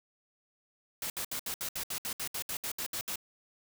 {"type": "noise bursts", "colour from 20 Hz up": "white", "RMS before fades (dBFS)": -36, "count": 15, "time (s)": [1.02, 3.158], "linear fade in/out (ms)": 2, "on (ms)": 80, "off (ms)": 67, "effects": []}